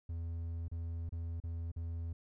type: tone with dropouts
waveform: triangle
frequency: 83.5 Hz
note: E2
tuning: 23 cents sharp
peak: -35 dBFS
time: 0.09-2.13 s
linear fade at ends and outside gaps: 5 ms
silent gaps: 0.682-0.715 / 1.093-1.122 / 1.402-1.437 / 1.717-1.762 s
effects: none